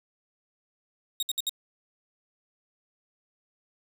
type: tone bursts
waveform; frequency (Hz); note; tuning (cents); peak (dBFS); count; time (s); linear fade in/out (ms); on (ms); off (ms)
sawtooth; 3758; A#7; +13; -23; 4; 1.2-1.494; 2; 27; 62
effects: 9-bit